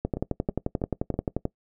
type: two click trains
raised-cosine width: 2 ms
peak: -17 / -12 dBFS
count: 4 / 17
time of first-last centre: 0.17-1.141 / 0.05-1.454 s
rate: 3.09 / 11.4 Hz
effects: noise-tail reverb RT60 0.1 s tail -21 dB re dry